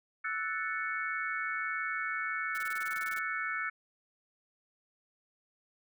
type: chord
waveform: sine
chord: F# minor seventh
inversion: third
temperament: equal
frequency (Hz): 1318.5 / 1480 / 1760 / 2217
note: E6 / F#6 / A6 / C#7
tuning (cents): 0 / 0 / 0 / 0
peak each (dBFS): -38 / -37 / -38 / -38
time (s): 0.24-3.7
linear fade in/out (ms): 10
type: noise bursts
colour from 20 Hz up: white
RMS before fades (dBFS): -47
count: 13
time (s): 2.55-3.189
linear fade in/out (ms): 0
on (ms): 27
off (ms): 24
effects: none